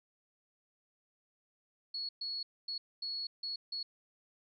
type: tone bursts at uneven times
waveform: sine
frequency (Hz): 4361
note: C#8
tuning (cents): -29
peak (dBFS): -36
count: 6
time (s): 1.94-2.09 / 2.21-2.43 / 2.68-2.78 / 3.02-3.27 / 3.43-3.56 / 3.72-3.83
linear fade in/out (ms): 5
effects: none